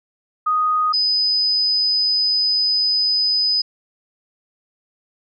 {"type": "tone pair in turn", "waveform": "sine", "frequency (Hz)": [1244.5, 5004], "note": ["D#6", "D#8"], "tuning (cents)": [0, 9], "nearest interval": "2 octaves", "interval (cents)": 2409, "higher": "second", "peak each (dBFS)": -15, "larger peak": "neither", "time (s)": [[0.46, 0.93], [0.93, 3.62]], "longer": "second", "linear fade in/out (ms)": 10, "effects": []}